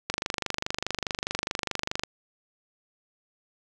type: click train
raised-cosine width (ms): 0.2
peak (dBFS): -10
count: 49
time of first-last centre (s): 0.1-2.035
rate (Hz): 24.8
effects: none